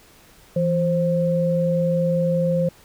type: tone pair together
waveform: sine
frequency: 167.25 / 527 Hz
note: E3 / C5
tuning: +25 / +12 cents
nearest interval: octave + minor sixth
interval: 1987 cents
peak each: -20 dBFS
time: 0.56-2.69 s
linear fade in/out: 5 ms
effects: pink hiss -51 dBFS RMS until 2.84 s